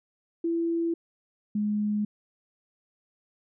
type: tone pair in turn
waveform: sine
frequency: 334.8 / 209.2 Hz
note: E4 / G#3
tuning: +27 / +13 cents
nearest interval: minor sixth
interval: 814 cents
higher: first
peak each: -24 dBFS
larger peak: neither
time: 0.44-0.94 / 1.55-2.05 s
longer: neither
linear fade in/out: 5 ms
effects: none